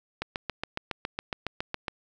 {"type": "click train", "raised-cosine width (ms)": 0.3, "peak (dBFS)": -14, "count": 13, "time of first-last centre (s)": [0.22, 1.882], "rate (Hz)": 7.22, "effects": []}